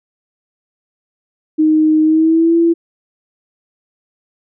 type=tone with pitch glide; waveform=sine; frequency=311.1 to 335.4 Hz; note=D#4 to E4; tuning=0 to +30 cents; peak=-8 dBFS; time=1.58-2.74 s; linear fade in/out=20 ms; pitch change=+130 cents; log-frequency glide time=2.03-2.56 s; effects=none